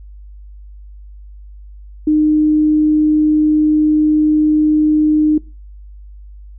sine tone, 305.5 Hz, D#4, 32 cents flat, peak -9 dBFS, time 2.07-5.38 s, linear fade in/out 5 ms, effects noise-tail reverb RT60 0.3 s tail -22 dB re dry + added 50 Hz sine -33 dBFS peak until 6.58 s

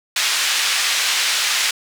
pink band-pass noise, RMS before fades -19 dBFS, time 0.16-1.71 s, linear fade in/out 5 ms, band 2000 to 7000 Hz, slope 12 dB/octave, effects none

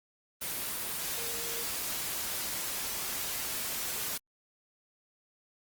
sine tone in noise, 466.2 Hz, A#4, in tune, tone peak -44 dBFS, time 1.17-1.64 s, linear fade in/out 10 ms, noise white, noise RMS -35 dBFS, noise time 0.41-4.18 s, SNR -12 dB, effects Opus 24 kbps

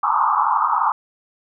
pink band-pass noise, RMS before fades -18 dBFS, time 0.03-0.92 s, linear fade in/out 2 ms, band 830 to 1300 Hz, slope 96 dB/octave, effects none

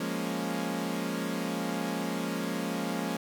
sawtooth chord, Bb minor seventh, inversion second, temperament equal, 174.61 / 207.7 / 233.1 / 277.2 Hz, F3 / Ab3 / Bb3 / Db4, 0 / 0 / 0 / 0 cents, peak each -32 dBFS, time 0-3.17 s, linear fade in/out 5 ms, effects none

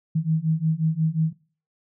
sine beating tone pair, 156.6 / 162.2 Hz, D#3 / E3, +11 / -28 cents, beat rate 5.6 Hz, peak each -23 dBFS, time 0.15-1.33 s, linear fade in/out 10 ms, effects noise-tail reverb RT60 0.4 s tail -19 dB re dry

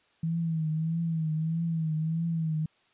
sine tone with vibrato, 161.5 Hz, E3, 35 cents flat, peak -26 dBFS, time 0.23-2.66 s, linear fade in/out 5 ms, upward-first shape triangle, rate 1.6 Hz, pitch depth 74 cents each way, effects white hiss -66 dBFS RMS until 2.93 s + resampled to 8000 Hz

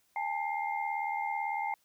sine tone cluster, 812 / 890 / 2110 Hz, G#5 / A5 / C7, -39 / +20 / +14 cents, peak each -34 / -35 / -38 dBFS, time 0.16-1.74 s, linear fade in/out 2 ms, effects white hiss -71 dBFS RMS until 1.84 s

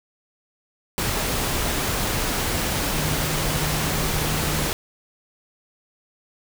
sine tone in noise, 152.5 Hz, D#3, 34 cents flat, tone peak -28 dBFS, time 2.93-4.66 s, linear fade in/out 0 ms, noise pink, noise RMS -24 dBFS, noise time 0.98-4.73 s, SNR -7 dB, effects none

